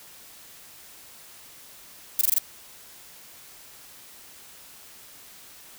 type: noise bursts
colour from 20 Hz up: violet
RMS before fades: -20 dBFS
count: 5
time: 2.19-2.384 s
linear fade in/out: 2 ms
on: 22 ms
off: 21 ms
effects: white hiss -48 dBFS RMS until 5.78 s